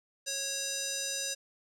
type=tone with band-pass filter; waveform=square; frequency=550 Hz; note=C#5; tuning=14 cents flat; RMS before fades=-35 dBFS; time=0.26-1.35 s; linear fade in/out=20 ms; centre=6300 Hz; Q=2.1; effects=none